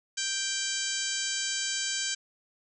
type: harmonic tone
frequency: 784 Hz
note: G5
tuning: in tune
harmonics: 2 / 3 / 4 / 5 / 6 / 7 / 8 / 9 / 10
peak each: -37 / -41 / -36 / -40 / -37 / -40 / -36 / -37 / -38 dBFS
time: 0.17-2.15 s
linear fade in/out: 10 ms
effects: none